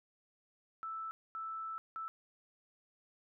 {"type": "tone bursts at uneven times", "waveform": "sine", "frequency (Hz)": 1318.5, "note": "E6", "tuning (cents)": 0, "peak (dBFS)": -39, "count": 3, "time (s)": [[0.83, 1.11], [1.35, 1.78], [1.96, 2.08]], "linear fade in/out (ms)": 0, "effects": []}